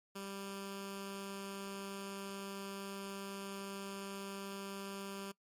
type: tone with notch filter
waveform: 10% pulse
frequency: 196.8 Hz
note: G3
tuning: 7 cents sharp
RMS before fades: -45 dBFS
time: 0.15-5.32 s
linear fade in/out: 10 ms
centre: 720 Hz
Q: 1.4
effects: noise-tail reverb RT60 0.1 s tail -21 dB re dry + MP3 64 kbps